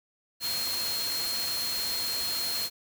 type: tone in noise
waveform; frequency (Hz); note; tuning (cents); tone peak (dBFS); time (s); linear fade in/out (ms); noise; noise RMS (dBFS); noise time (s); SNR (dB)
sine; 4230; C8; +18; -30; 0.4-2.7; 50; white; -34; 0.4-2.7; +1
effects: none